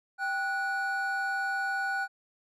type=tone pair together; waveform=triangle; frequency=784 / 1469.8 Hz; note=G5 / F#6; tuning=0 / -12 cents; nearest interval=major seventh; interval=1088 cents; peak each=-31 / -28 dBFS; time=0.18-2.08 s; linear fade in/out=50 ms; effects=none